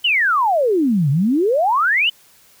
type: exponential two-way sweep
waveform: sine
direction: down then up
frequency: 3107 to 131.9 to 3107 Hz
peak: -13 dBFS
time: 0.04-2.1 s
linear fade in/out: 10 ms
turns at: 1.1 s
effects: white hiss -51 dBFS RMS until 2.6 s